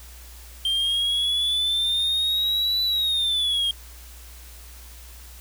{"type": "exponential two-way sweep", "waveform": "triangle", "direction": "up then down", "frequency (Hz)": [3162, 3979, 3218], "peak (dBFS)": -19, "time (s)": [0.65, 3.71], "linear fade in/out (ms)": 2, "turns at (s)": 2.83, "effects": ["added 60 Hz sine -42 dBFS peak until 5.4 s", "white hiss -47 dBFS RMS until 5.4 s"]}